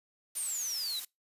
blue noise, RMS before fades -39 dBFS, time 0.35-1.05 s, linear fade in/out 5 ms
sine exponential sweep, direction down, 9397 to 3789 Hz, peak -33 dBFS, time 0.36-1 s, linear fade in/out 10 ms
effects noise-tail reverb RT60 0.2 s tail -25 dB re dry + resampled to 32000 Hz

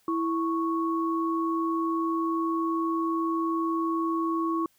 sine tone pair together, 329.5 / 1107 Hz, E4 / C#6, -1 / -3 cents, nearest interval octave + major sixth, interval 2098 cents, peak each -26 / -29 dBFS, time 0.08-4.66 s, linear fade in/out 2 ms, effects white hiss -66 dBFS RMS until 4.78 s

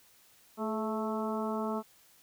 harmonic tone with a mistuned harmonic, 219.5 Hz, A3, 4 cents flat, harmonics 1 / 2 / 3 / 4 / 5 / 6, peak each -34 / -37 / -39 / -40 / -41 / -42 dBFS, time 0.57-1.83 s, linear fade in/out 50 ms, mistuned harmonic 2, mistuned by -43 cents, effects white hiss -62 dBFS RMS until 2.22 s

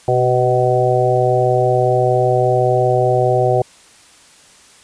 harmonic tone with a mistuned harmonic, 125.1 Hz, B2, 23 cents sharp, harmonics 1 / 3 / 4 / 5 / 6, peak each -18 / -18 / -18 / -18 / -18 dBFS, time 0.08-3.62 s, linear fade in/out 2 ms, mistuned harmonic 3, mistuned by +16 cents, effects white hiss -46 dBFS RMS until 4.83 s + resampled to 22050 Hz

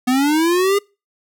square linear sweep, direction up, 245.5 to 410 Hz, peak -14 dBFS, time 0.07-0.79 s, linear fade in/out 10 ms, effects noise-tail reverb RT60 0.3 s tail -26 dB re dry

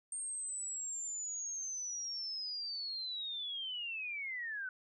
sine linear sweep, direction down, 8690 to 1480 Hz, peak -38 dBFS, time 0.12-4.69 s, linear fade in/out 2 ms, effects none

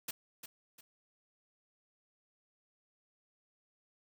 white noise with echo, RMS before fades -39 dBFS, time 0.08-0.11 s, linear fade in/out 5 ms, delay 350 ms, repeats 2, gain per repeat -9 dB, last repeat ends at 0.81 s, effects none

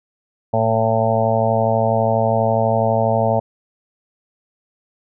harmonic tone, 112.2 Hz, A2, 34 cents sharp, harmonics 1 / 2 / 4 / 5 / 6 / 7 / 8, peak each -21 / -24 / -25 / -20 / -19 / -24 / -25 dBFS, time 0.53-3.4 s, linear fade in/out 10 ms, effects none

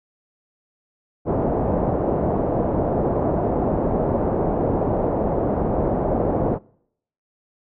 white low-pass noise, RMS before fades -21 dBFS, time 1.25-6.59 s, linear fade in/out 50 ms, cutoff 680 Hz, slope 24 dB/octave, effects noise-tail reverb RT60 0.7 s tail -25 dB re dry

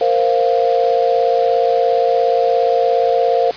sine chord, Bb suspended second, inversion none, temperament equal, 466.2 / 523.3 / 698.5 Hz, Bb4 / C5 / F5, 0 / 0 / 0 cents, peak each -16 dBFS, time 0.01-3.51 s, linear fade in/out 2 ms, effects white hiss -31 dBFS RMS until 3.56 s + resampled to 11025 Hz

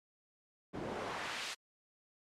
pink noise with band-pass filter sweep, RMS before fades -41 dBFS, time 0.73-1.55 s, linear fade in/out 20 ms, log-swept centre 270 to 4000 Hz, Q 0.78, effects low-pass 10000 Hz 12 dB/octave + MP3 96 kbps

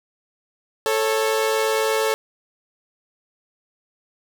sawtooth tone pair together, 440.4 / 549 Hz, A4 / C#5, +2 / -17 cents, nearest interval major third, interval 381 cents, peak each -16 / -20 dBFS, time 0.86-2.14 s, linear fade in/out 0 ms, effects none

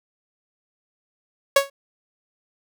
sawtooth tone with exponential decay, 554.4 Hz, C#5, in tune, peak -6 dBFS, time 1.56-1.7 s, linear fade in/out 5 ms, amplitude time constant 30 ms, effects none

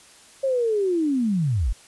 sine linear sweep, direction down, 549 to 38.89 Hz, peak -19 dBFS, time 0.43-1.73 s, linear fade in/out 10 ms, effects white hiss -50 dBFS RMS until 1.87 s + resampled to 24000 Hz

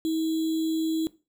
sine tone with sample-and-hold, 320.7 Hz, E4, 48 cents flat, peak -23 dBFS, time 0.05-1.07 s, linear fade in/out 0 ms, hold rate 3675 Hz, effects noise-tail reverb RT60 0.3 s tail -18 dB re dry

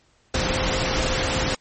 sine tone in noise, 520 Hz, C5, 11 cents flat, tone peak -29 dBFS, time 0.34-1.55 s, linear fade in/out 5 ms, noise pink, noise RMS -23 dBFS, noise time 0.34-1.55 s, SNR -9 dB, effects pink hiss -61 dBFS RMS until 1.6 s + MP3 32 kbps

